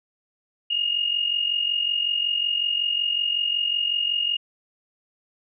sine tone with amplitude modulation, 2850 Hz, F7, 34 cents sharp, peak -18 dBFS, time 0.7-4.37 s, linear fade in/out 10 ms, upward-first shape sine, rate 45.4 Hz, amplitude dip 65%, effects none

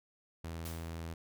sawtooth tone with vibrato, 82.41 Hz, E2, in tune, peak -36 dBFS, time 0.44-1.14 s, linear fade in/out 5 ms, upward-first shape sine, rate 19 Hz, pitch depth 17 cents each way
white noise with exponential decay, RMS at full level -44 dBFS, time 0.65-1.05 s, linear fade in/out 5 ms, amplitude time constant 85 ms
effects none

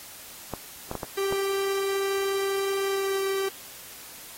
clicks, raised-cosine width 1 ms, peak -17 dBFS, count 5, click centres 0.537 / 0.914 / 0.953 / 1.032 / 1.325 s
45% pulse tone with pitch glide, 392.1 to 388.9 Hz, G4 to G4, 0 to -14 cents, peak -25 dBFS, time 1.17-3.49 s, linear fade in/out 10 ms, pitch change -14 cents, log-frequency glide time 2.83-3.24 s
effects white hiss -44 dBFS RMS until 4.37 s + AAC 48 kbps

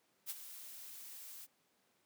blue noise with ADSR envelope, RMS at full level -40 dBFS, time 0.26-1.47 s, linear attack 42 ms, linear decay 29 ms, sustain -11 dB, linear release 33 ms, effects pink hiss -75 dBFS RMS until 2.05 s + high-pass 200 Hz 12 dB/octave

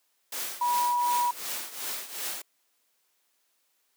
white noise with tremolo, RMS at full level -32 dBFS, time 0.32-2.42 s, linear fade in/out 5 ms, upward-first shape triangle, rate 2.7 Hz, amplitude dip 80%
sine tone, 970 Hz, B5, 31 cents flat, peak -23 dBFS, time 0.61-1.31 s, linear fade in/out 5 ms
effects white hiss -72 dBFS RMS until 3.96 s + high-pass 300 Hz 12 dB/octave

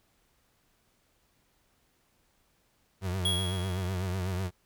35% pulse tone with vibrato, 92.5 Hz, F#2, in tune, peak -28 dBFS, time 3.01-4.51 s, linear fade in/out 50 ms, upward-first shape triangle, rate 8 Hz, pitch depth 97 cents each way
square tone with exponential decay, 3322 Hz, G#7, in tune, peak -25 dBFS, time 3.25-4.04 s, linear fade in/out 5 ms, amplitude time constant 170 ms
effects pink hiss -70 dBFS RMS until 4.65 s

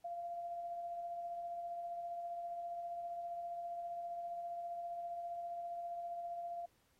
sine tone with tremolo, 691 Hz, F5, 19 cents flat, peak -39 dBFS, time 0.04-6.66 s, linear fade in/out 10 ms, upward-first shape triangle, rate 15 Hz, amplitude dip 35%, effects pink hiss -75 dBFS RMS until 6.99 s + AAC 48 kbps

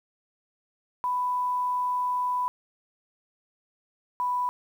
sine tone pair in turn, 993 / 989.5 Hz, B5 / B5, +9 / +3 cents, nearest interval unison, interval 6 cents, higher first, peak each -24 dBFS, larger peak neither, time 1.04-2.48 / 4.2-4.49 s, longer first, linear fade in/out 0 ms, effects 9-bit

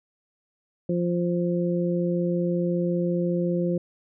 harmonic tone, 174.61 Hz, F3, in tune, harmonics 1 / 2 / 3, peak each -24 / -27 / -29 dBFS, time 0.89-3.78 s, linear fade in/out 5 ms, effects none

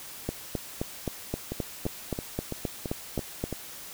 two click trains, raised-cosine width 2 ms, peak -15 / -18 dBFS, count 13 / 7, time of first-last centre 0.29-3.44 / 1.52-3.527 s, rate 3.81 / 2.99 Hz, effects white hiss -43 dBFS RMS until 3.93 s

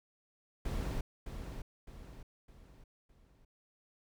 brown noise with echo, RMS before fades -36 dBFS, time 0.65-1.01 s, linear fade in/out 5 ms, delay 610 ms, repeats 4, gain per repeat -7 dB, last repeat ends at 3.45 s, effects none

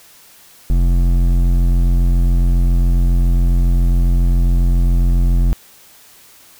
sine tone with hard clipping, 43.65 Hz, F1, in tune, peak -12 dBFS, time 0.7-5.53 s, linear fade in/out 0 ms, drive 11 dB, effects white hiss -45 dBFS RMS until 6.59 s

